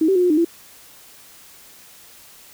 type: tone with pitch steps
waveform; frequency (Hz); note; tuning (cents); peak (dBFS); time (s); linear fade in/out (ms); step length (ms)
sine; 317.5 / 385.1 / 359.6 / 357.7 / 304.9 / 337.1; D#4 / G4 / F#4 / F4 / D#4 / E4; +35 / -31 / -49 / +41 / -35 / +39; -13; 0.01-0.448; 5; 73
effects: white hiss -46 dBFS RMS until 2.53 s